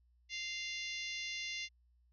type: harmonic tone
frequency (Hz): 696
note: F5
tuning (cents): -6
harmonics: 3 / 4 / 5 / 6 / 7 / 8 / 9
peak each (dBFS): -43 / -45 / -47 / -49 / -50 / -51 / -52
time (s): 0.29-1.69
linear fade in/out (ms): 50
effects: added 60 Hz sine -67 dBFS peak until 2.12 s